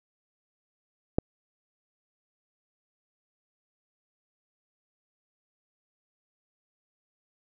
click, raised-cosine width 2 ms, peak -9 dBFS, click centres 1.185 s, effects none

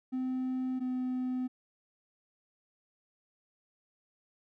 triangle tone pair in turn, 257.3 / 254.1 Hz, C4 / B3, -29 / +49 cents, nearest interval unison, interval 22 cents, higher first, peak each -28 dBFS, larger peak neither, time 0.12-0.8 / 0.8-1.48 s, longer neither, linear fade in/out 20 ms, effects tanh soft clip ceiling -24 dBFS

